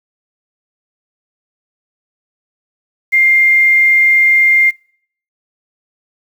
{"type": "tone with quantisation", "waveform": "sine", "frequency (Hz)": 2108, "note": "C7", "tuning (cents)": 12, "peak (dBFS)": -7, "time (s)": [3.12, 4.71], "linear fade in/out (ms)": 20, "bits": 6, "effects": ["noise-tail reverb RT60 0.6 s tail -24 dB re dry"]}